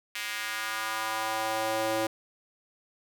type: tone with high-pass filter sweep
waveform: square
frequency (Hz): 110.3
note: A2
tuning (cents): +5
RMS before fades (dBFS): -31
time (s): 0.15-2.07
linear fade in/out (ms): 5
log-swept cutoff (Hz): 2200 to 440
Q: 1.7
effects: none